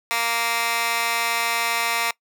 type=tone with high-pass filter; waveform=15% pulse; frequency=232.5 Hz; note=A#3; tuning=4 cents flat; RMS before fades=-23 dBFS; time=0.11-2.11 s; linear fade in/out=0 ms; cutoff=1400 Hz; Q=1.3; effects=noise-tail reverb RT60 0.1 s tail -22 dB re dry